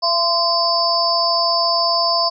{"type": "tone cluster", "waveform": "sine", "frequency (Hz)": [677, 1031, 4638, 5150], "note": ["E5", "C6", "D8", "E8"], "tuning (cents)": [46, -26, -22, -41], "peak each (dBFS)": -20, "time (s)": [0.02, 2.3], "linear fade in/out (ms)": 20, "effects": []}